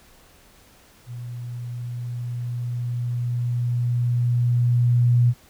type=tone with level ramp; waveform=sine; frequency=121.1 Hz; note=B2; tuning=34 cents flat; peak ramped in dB=-31 to -13 dBFS; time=1.06-5.34 s; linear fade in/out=50 ms; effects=pink hiss -53 dBFS RMS until 5.49 s